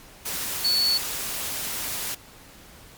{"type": "tone in noise", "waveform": "sine", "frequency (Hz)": 4435, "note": "C#8", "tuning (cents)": 0, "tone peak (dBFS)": -19, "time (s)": [0.64, 0.98], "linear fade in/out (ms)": 10, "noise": "white", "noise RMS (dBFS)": -30, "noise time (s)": [0.25, 2.15], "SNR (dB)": 8, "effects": ["pink hiss -48 dBFS RMS until 2.97 s", "MP3 96 kbps"]}